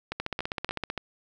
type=two click trains; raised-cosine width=0.3 ms; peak=-14 / -15 dBFS; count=12 / 4; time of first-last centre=0.2-0.901 / 0.12-0.977 s; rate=15.7 / 3.5 Hz; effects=none